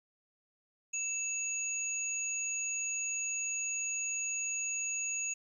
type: tone pair together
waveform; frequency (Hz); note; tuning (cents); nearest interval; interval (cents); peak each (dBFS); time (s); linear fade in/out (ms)
sine; 2643 / 6720; E7 / G#8; +4 / +19; octave + major third; 1615; -38 / -34; 0.93-5.34; 10
effects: 11-bit